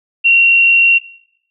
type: tone with frequency modulation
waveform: sine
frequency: 2743 Hz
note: F7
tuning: 32 cents flat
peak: -6 dBFS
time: 0.24-0.99 s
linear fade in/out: 20 ms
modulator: 52.9 Hz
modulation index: 0.46
effects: noise-tail reverb RT60 0.7 s tail -20 dB re dry